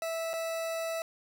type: tone with dropouts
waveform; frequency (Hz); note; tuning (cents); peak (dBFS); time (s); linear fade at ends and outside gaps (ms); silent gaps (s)
40% pulse; 656; E5; -9; -31; 0.02-1.02; 1; 0.333-0.337
effects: none